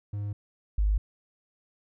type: tone pair in turn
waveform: triangle / sine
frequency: 102.6 / 51.3 Hz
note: G#2 / G#1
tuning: -21 / -21 cents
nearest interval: octave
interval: 1200 cents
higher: first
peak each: -28 / -21 dBFS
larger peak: second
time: 0.13-0.33 / 0.78-0.98 s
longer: neither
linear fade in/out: 5 ms
effects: none